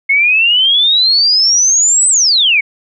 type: exponential two-way sweep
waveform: sine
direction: up then down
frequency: 2164 to 8190 to 2164 Hz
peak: -7 dBFS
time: 0.09-2.61 s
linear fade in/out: 10 ms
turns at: 2.09 s
effects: none